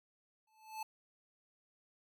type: tone with exponential growth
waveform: square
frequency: 872 Hz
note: A5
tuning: 16 cents flat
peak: -38 dBFS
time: 0.47-0.83 s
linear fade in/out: 5 ms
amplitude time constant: 78 ms
effects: none